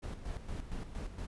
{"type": "noise with tremolo", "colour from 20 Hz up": "brown", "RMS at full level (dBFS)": -39, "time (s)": [0.02, 1.27], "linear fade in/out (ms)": 20, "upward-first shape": "square", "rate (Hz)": 4.3, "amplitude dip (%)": 60, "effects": ["resampled to 24000 Hz"]}